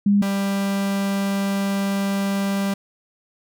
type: tone pair in turn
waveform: sine / 45% pulse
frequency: 202.3 / 197.45 Hz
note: G#3 / G3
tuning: -45 / +13 cents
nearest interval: unison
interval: 42 cents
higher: first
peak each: -13 / -20 dBFS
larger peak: first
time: 0.06-0.22 / 0.22-2.74 s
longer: second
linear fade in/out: 5 ms
effects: none